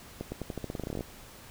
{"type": "accelerating click train", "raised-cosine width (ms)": 2, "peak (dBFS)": -21, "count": 17, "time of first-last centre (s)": [0.21, 1.008], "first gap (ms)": 110, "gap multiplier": 0.88, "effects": ["pink hiss -50 dBFS RMS until 1.5 s"]}